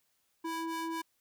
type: ring-modulated tone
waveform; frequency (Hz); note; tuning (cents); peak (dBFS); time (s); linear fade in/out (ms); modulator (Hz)
square; 329.6; E4; 0; -32; 0.44-1.02; 10; 657
effects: white hiss -75 dBFS RMS until 1.2 s